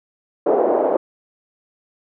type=band-pass noise; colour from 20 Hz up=white; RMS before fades=-17 dBFS; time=0.46-0.97 s; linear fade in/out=5 ms; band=350 to 640 Hz; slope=24 dB/octave; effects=none